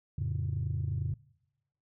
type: chord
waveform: sine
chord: F augmented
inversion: none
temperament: equal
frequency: 87.31 / 110 / 138.59 Hz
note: F2 / A2 / C#3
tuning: 0 / 0 / 0 cents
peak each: -33 dBFS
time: 0.18-1.14 s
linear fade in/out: 5 ms
effects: noise-tail reverb RT60 1.0 s tail -24 dB re dry + tanh soft clip ceiling -24 dBFS